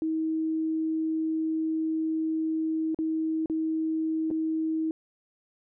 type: tone with dropouts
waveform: sine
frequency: 318.5 Hz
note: D#4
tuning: 41 cents sharp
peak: -25 dBFS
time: 0.02-4.91 s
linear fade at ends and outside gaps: 1 ms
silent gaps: 2.946-2.988 / 3.459-3.498 / 4.304-4.311 s
effects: none